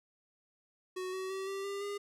square tone with pitch steps, 370 / 376.9 / 383.9 / 391.1 / 398.4 / 405.8 Hz, F#4 / F#4 / G4 / G4 / G4 / G#4, 0 / +32 / -36 / -4 / +28 / -40 cents, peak -37 dBFS, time 0.96-1.98 s, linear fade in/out 10 ms, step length 170 ms, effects low-pass 11000 Hz 12 dB/octave

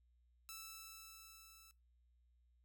5% pulse tone with level ramp, 1318.5 Hz, E6, in tune, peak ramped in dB -37 to -50 dBFS, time 0.49-1.71 s, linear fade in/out 0 ms, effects noise-tail reverb RT60 0.2 s tail -19 dB re dry + added 60 Hz sine -70 dBFS peak until 2.64 s

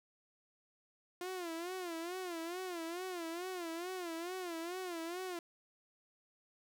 sawtooth tone with vibrato, 349.6 Hz, F4, 2 cents sharp, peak -36 dBFS, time 1.21-5.39 s, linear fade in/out 2 ms, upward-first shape sine, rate 2.3 Hz, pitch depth 120 cents each way, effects none

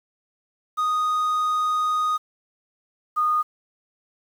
triangle / sine tone pair in turn, 1242 / 1229.2 Hz, D#6 / D#6, -3 / -21 cents, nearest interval unison, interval 18 cents, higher first, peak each -18 dBFS, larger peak neither, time 0.77-2.18 / 3.16-3.43 s, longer first, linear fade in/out 20 ms, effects 8-bit

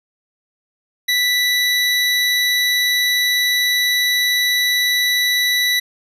square tone pair together, 1975.5 / 3918 Hz, B6 / B7, 0 / -15 cents, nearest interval octave, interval 1185 cents, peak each -18 dBFS, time 1.08-5.8 s, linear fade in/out 10 ms, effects resampled to 32000 Hz

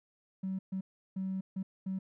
triangle tone bursts at uneven times, 190 Hz, F#3, 46 cents sharp, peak -29 dBFS, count 5, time 0.43-0.59 / 0.72-0.81 / 1.16-1.41 / 1.56-1.63 / 1.86-1.99 s, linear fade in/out 10 ms, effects tanh soft clip ceiling -30 dBFS

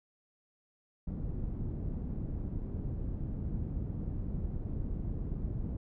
pink low-pass noise, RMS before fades -36 dBFS, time 1.07-5.77 s, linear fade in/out 5 ms, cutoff 210 Hz, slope 12 dB/octave, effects none

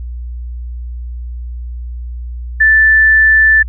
sine tone, 1760 Hz, A6, in tune, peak -5 dBFS, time 2.6-3.63 s, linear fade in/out 10 ms, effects added 60 Hz sine -21 dBFS peak until 3.68 s

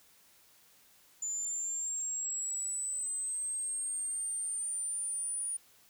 sine linear sweep, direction up, 7040 to 9560 Hz, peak -33 dBFS, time 1.22-5.57 s, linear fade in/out 5 ms, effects white hiss -63 dBFS RMS until 5.89 s

